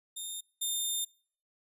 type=tone pair in turn; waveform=10% pulse; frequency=3646 / 3623 Hz; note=A#7 / A7; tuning=-39 / +50 cents; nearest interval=unison; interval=11 cents; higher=first; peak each=-29 / -22 dBFS; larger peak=second; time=0.16-0.41 / 0.61-1.05 s; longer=second; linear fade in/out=10 ms; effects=noise-tail reverb RT60 0.5 s tail -25 dB re dry + resampled to 32000 Hz